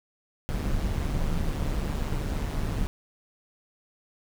brown noise with amplitude modulation, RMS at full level -25 dBFS, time 0.49-2.87 s, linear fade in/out 0 ms, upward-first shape sine, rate 147 Hz, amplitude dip 60%, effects none

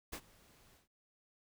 pink noise with ADSR envelope, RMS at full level -41 dBFS, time 0.12-0.88 s, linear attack 15 ms, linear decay 67 ms, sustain -24 dB, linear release 130 ms, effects none

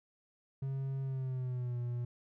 triangle tone with pitch glide, 135.1 to 121.06 Hz, C#3 to B2, -44 to -34 cents, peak -32 dBFS, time 0.62-2.05 s, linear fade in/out 5 ms, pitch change -190 cents, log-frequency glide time 1.02-1.78 s, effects none

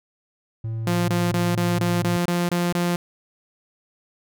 triangle tone, 112.3 Hz, A2, 36 cents sharp, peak -23 dBFS, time 0.64-2.17 s, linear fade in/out 5 ms
sawtooth tone bursts, 174.61 Hz, F3, in tune, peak -16 dBFS, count 9, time 0.87-2.96 s, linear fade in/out 2 ms, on 210 ms, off 25 ms
effects none

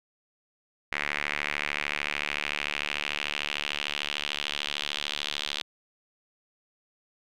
sawtooth tone with band-pass filter sweep, 73.42 Hz, D2, in tune, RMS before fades -32 dBFS, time 0.92-5.62 s, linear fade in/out 5 ms, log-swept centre 2100 to 3500 Hz, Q 3.2, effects none

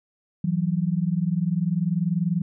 sine tone pair together, 164.81 / 184.99 Hz, E3 / F#3, 0 / 0 cents, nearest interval major second, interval 200 cents, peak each -23 / -24 dBFS, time 0.44-2.42 s, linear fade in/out 5 ms, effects none

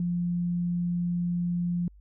sine tone, 174.61 Hz, F3, in tune, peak -25 dBFS, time 0-1.88 s, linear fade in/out 2 ms, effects added 50 Hz sine -50 dBFS peak until 2 s

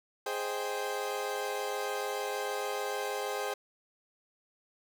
30% pulse chord, Ab major seventh, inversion none, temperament equal, 415.3 / 523.3 / 622.3 / 784 Hz, Ab4 / C5 / Eb5 / G5, 0 / 0 / 0 / 0 cents, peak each -34 / -35 / -40 / -36 dBFS, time 0.26-3.54 s, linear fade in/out 5 ms, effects none

